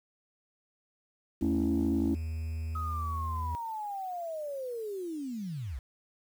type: chord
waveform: sine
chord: A major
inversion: none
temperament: equal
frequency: 220 / 277.2 / 329.6 Hz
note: A3 / C#4 / E4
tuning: 0 / 0 / 0 cents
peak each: -30 / -28 / -30 dBFS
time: 1.41-2.15 s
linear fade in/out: 10 ms
type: tone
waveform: triangle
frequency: 80.4 Hz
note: E2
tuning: 43 cents flat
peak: -30 dBFS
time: 1.42-3.55 s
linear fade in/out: 0 ms
type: linear sweep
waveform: sine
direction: down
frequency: 1275 to 53.5 Hz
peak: -34 dBFS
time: 2.75-5.79 s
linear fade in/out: 5 ms
effects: tanh soft clip ceiling -20 dBFS + 9-bit